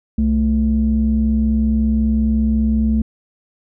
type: tone pair together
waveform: sine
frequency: 65.41 / 220 Hz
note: C2 / A3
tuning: 0 / 0 cents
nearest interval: octave + major sixth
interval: 2100 cents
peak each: -16 / -14 dBFS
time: 0.18-3.02 s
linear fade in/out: 5 ms
effects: tanh soft clip ceiling -7 dBFS